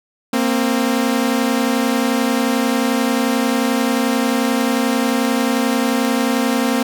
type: tone pair together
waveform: sawtooth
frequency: 231.6 / 262.9 Hz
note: A#3 / C4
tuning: -11 / +8 cents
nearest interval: major second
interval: 219 cents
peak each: -14 dBFS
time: 0.33-6.83 s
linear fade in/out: 5 ms
effects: none